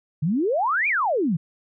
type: exponential two-way sweep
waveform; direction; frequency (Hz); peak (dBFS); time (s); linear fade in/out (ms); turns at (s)
sine; up then down; 139.4 to 2489 to 146.7; -19; 0.22-1.37; 10; 0.88
effects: none